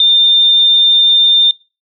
sine tone, 3606 Hz, A7, 42 cents sharp, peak -6 dBFS, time 0-1.51 s, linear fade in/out 2 ms, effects noise-tail reverb RT60 0.3 s tail -22 dB re dry

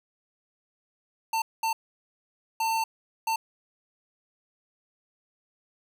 square tone bursts at uneven times, 897 Hz, A5, 33 cents sharp, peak -25 dBFS, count 4, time 1.33-1.42 / 1.63-1.73 / 2.6-2.84 / 3.27-3.36 s, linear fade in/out 5 ms, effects none

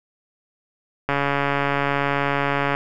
click train, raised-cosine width 0.5 ms, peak -6 dBFS, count 235, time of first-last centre 1.09-2.75 s, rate 141 Hz, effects none

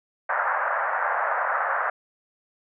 white band-pass noise, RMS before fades -25 dBFS, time 0.29-1.9 s, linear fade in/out 5 ms, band 570 to 1700 Hz, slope 48 dB/octave, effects none

